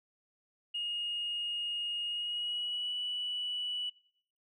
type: tone with pitch glide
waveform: sine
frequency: 2861 to 2953 Hz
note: F7 to F#7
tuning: +41 to -4 cents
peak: -32 dBFS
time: 0.74-3.9 s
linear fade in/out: 10 ms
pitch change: +55 cents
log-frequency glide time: 2.05-2.95 s
effects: noise-tail reverb RT60 0.7 s tail -24 dB re dry + tanh soft clip ceiling -28 dBFS